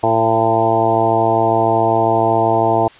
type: harmonic tone with a mistuned harmonic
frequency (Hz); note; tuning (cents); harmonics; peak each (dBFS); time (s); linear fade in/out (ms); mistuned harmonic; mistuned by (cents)
112.7; A2; +42; 1 / 2 / 3 / 4 / 5 / 6 / 7 / 8 / 9; -23 / -27 / -20 / -21 / -25 / -16 / -19 / -19 / -28; 0.03-2.88; 5; 7; +16
effects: white hiss -43 dBFS RMS until 2.99 s + resampled to 8000 Hz